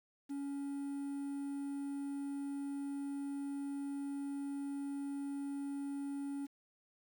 triangle tone with quantisation, 280 Hz, C#4, 18 cents sharp, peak -36 dBFS, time 0.29-6.47 s, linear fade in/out 20 ms, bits 10, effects none

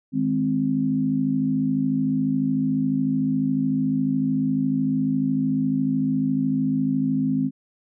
sine chord, Ab major, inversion second, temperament equal, 155.56 / 207.7 / 261.6 Hz, Eb3 / Ab3 / C4, 0 / 0 / 0 cents, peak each -27 / -26 / -21 dBFS, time 0.12-7.51 s, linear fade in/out 50 ms, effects none

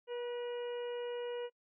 harmonic tone with a mistuned harmonic, 482.6 Hz, B4, 40 cents flat, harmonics 1 / 2 / 3 / 4 / 5 / 6, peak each -37 / -50 / -55 / -57 / -58 / -53 dBFS, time 0.07-1.5 s, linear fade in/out 50 ms, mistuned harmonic 3, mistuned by +33 cents, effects noise-tail reverb RT60 0.1 s tail -25 dB re dry

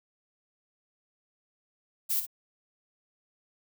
violet noise with echo, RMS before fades -28 dBFS, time 2.09-2.21 s, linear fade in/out 20 ms, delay 57 ms, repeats 1, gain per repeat -9 dB, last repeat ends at 2.267 s, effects none

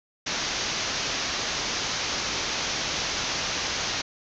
white low-pass noise, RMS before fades -29 dBFS, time 0.26-4.02 s, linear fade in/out 10 ms, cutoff 6500 Hz, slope 96 dB/octave, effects none

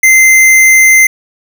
square tone, 2076 Hz, C7, 14 cents flat, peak -3 dBFS, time 0.03-1.07 s, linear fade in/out 5 ms, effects none

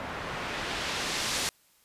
white noise with low-pass filter sweep, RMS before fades -33 dBFS, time 0-1.49 s, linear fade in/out 0 ms, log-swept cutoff 1300 to 7700 Hz, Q 0.7, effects white hiss -64 dBFS RMS until 1.84 s + resampled to 32000 Hz

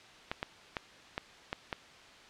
clicks, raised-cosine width 0.3 ms, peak -17 dBFS, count 6, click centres 0.315 / 0.429 / 0.768 / 1.179 / 1.529 / 1.728 s, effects white hiss -54 dBFS RMS until 2.29 s + low-pass 4000 Hz 12 dB/octave

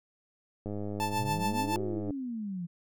click train, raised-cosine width 2 ms, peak -24 dBFS, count 150, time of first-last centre 0.66-2.107 s, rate 103 Hz
45% pulse tone with tremolo, 880 Hz, A5, in tune, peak -27 dBFS, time 1-1.76 s, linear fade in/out 0 ms, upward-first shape triangle, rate 7.1 Hz, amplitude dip 85%
sine exponential two-way sweep, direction up then down, 100 to 385.1 to 167 Hz, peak -33 dBFS, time 1.12-2.67 s, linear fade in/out 20 ms, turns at 1.81 s
effects none

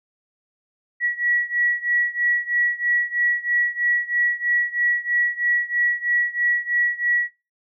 sine beating tone pair, 1928 / 1931.1 Hz, B6 / B6, -42 / -39 cents, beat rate 3.1 Hz, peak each -21 / -23 dBFS, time 1-7.31 s, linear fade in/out 50 ms, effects noise-tail reverb RT60 0.3 s tail -22 dB re dry

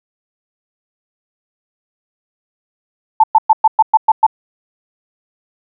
sine tone bursts, 879 Hz, A5, 2 cents flat, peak -4 dBFS, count 8, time 3.2-4.266 s, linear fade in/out 5 ms, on 37 ms, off 110 ms, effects none

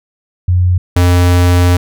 sine / square tone pair in turn, 89.8 / 88.67 Hz, F2 / F2, +49 / +27 cents, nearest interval unison, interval 22 cents, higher first, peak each -7 dBFS, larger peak neither, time 0.48-0.78 / 0.96-1.77 s, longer second, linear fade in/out 5 ms, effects none

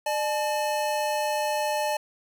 square tone pair together, 600 / 859.4 Hz, D5 / A5, +37 / -41 cents, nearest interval tritone, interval 622 cents, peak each -28 dBFS, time 0.06-1.97 s, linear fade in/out 5 ms, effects none

